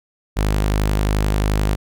sawtooth tone, 51.4 Hz, G#1, 17 cents flat, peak -12 dBFS, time 0.36-1.76 s, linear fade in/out 20 ms, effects none

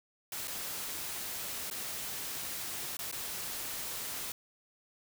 white noise with dropouts, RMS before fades -39 dBFS, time 0.32-4.32 s, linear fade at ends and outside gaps 2 ms, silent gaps 0.474-0.479 / 1.701-1.711 / 2.969-2.99 / 3.114-3.125 s, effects none

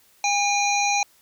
harmonic tone with a mistuned harmonic, 809 Hz, G#5, 46 cents flat, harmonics 1 / 3 / 5 / 7 / 8, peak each -22 / -24 / -29 / -29 / -29 dBFS, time 0.24-1.03 s, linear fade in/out 2 ms, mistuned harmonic 7, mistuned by +48 cents, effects white hiss -58 dBFS RMS until 1.21 s

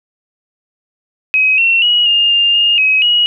sine tone with pitch steps, 2537 / 2717 / 2907 / 2824 / 2805 / 2833 / 2545 / 2901 Hz, D#7 / F7 / F#7 / F7 / F7 / F7 / D#7 / F#7, +33 / -48 / -31 / +19 / +7 / +24 / +39 / -35 cents, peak -8 dBFS, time 1.34-3.26 s, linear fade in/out 0 ms, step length 240 ms, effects none

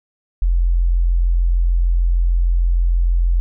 sine tone, 43.27 Hz, F1, 15 cents flat, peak -12 dBFS, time 0.42-3.4 s, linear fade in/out 0 ms, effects none

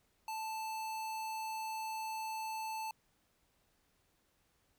square tone, 880 Hz, A5, in tune, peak -39 dBFS, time 0.28-2.91 s, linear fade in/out 2 ms, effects pink hiss -75 dBFS RMS until 4.78 s

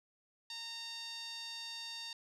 sawtooth tone with band-pass filter, 920 Hz, A#5, 23 cents flat, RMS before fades -45 dBFS, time 0.5-2.13 s, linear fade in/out 2 ms, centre 4300 Hz, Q 3.7, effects resampled to 32000 Hz

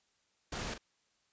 pink noise with echo, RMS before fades -39 dBFS, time 0.52-0.74 s, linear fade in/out 5 ms, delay 40 ms, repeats 1, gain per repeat -9 dB, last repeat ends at 0.78 s, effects white hiss -75 dBFS RMS until 1.32 s + resampled to 16000 Hz

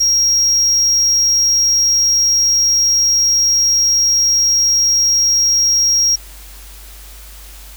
triangle tone, 5610 Hz, F8, 7 cents sharp, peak -9 dBFS, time 0-6.16 s, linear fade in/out 10 ms, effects added 50 Hz sine -35 dBFS peak until 7.76 s + white hiss -39 dBFS RMS until 7.76 s

